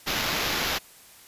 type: noise with sample-and-hold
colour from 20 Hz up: blue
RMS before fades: -27 dBFS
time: 0.06-0.79 s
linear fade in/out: 20 ms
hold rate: 8820 Hz
effects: white hiss -51 dBFS RMS until 1.27 s + resampled to 32000 Hz